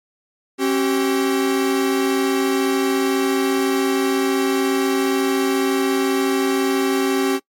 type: tone pair together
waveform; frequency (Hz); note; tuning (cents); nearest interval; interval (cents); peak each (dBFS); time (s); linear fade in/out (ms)
45% pulse; 270.4 / 384.6; C#4 / G4; -43 / -33; tritone; 610; -19; 0.58-7.4; 50
effects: noise-tail reverb RT60 0.1 s tail -22 dB re dry + MP3 64 kbps